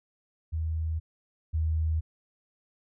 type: tone pair in turn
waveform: sine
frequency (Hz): 80 / 79.45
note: D#2 / D#2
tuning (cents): +49 / +37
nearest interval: unison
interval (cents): 12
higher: first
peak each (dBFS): -27 / -24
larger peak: second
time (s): 0.52-1 / 1.53-2.01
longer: neither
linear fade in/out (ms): 20
effects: none